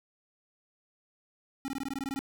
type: tone bursts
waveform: square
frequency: 272.2 Hz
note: C#4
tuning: 31 cents flat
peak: -33 dBFS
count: 11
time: 1.65-2.191 s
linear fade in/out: 0 ms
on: 31 ms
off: 20 ms
effects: 10-bit